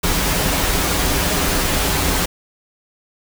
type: noise with comb filter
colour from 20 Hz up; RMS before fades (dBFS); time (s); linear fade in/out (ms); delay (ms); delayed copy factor
pink; -18; 0.03-2.26; 10; 8.8; -0.55
effects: none